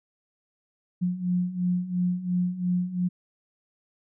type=beating tone pair; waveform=sine; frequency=177.4 / 180.3 Hz; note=F3 / F#3; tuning=+27 / -45 cents; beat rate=2.9 Hz; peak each=-29 / -25 dBFS; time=1.01-3.09 s; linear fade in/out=20 ms; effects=none